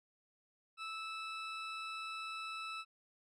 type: tone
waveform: 20% pulse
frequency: 1312 Hz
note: E6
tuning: 9 cents flat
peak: -36 dBFS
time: 0.77-2.85 s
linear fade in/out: 50 ms
effects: low-pass 6000 Hz 12 dB/octave